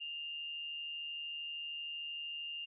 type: tone with amplitude modulation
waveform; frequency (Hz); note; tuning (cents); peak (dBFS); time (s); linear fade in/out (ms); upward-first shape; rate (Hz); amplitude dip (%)
sine; 2805; F7; +7; -38; 0-2.66; 20; sine; 153; 40
effects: none